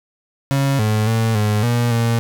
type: tone with pitch steps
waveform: 35% pulse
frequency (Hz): 137.8 / 107.7 / 112.7 / 105.6 / 119.5 / 116.2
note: C#3 / A2 / A2 / G#2 / A#2 / A#2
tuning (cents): -10 / -37 / +42 / +29 / +43 / -5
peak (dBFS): -13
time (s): 0.51-2.19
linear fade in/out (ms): 0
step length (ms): 280
effects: none